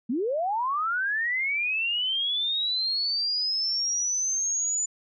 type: linear sweep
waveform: sine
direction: up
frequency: 212.9 to 7040 Hz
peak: -24 dBFS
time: 0.09-4.86 s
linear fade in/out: 10 ms
effects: none